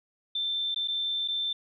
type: tone with dropouts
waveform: sine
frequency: 3556 Hz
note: A7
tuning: 18 cents sharp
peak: -27 dBFS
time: 0.35-1.53 s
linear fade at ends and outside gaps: 5 ms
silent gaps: 0.746-0.76 / 0.876-0.882 / 1.278-1.283 s
effects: none